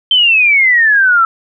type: exponential sweep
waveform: sine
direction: down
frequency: 3136 to 1318.5 Hz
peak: -6 dBFS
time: 0.11-1.25 s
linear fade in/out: 2 ms
effects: none